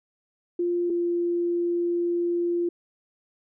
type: tone pair in turn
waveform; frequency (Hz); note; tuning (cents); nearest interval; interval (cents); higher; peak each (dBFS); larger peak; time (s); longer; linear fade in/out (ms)
sine; 349.2 / 346.2; F4 / F4; 0 / -15; unison; 15; first; -22; neither; 0.59-0.9 / 0.9-2.69; second; 5
effects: none